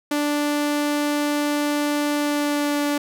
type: tone with pitch glide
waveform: sawtooth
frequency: 293.3 to 290.4 Hz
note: D4 to D4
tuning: -2 to -19 cents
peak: -16 dBFS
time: 0.11-2.98 s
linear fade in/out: 5 ms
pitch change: -17 cents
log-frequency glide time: 2.16-2.85 s
effects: none